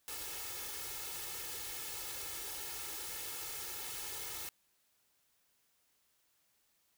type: noise with comb filter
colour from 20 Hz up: white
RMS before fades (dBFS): -43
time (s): 0.08-4.49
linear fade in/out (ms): 0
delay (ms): 2.3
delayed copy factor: +0.8
effects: white hiss -75 dBFS RMS until 6.97 s